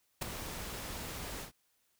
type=noise with ADSR envelope; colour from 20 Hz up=pink; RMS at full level=-32 dBFS; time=0.21-1.52 s; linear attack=14 ms; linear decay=7 ms; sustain=-10 dB; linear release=110 ms; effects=white hiss -75 dBFS RMS until 1.99 s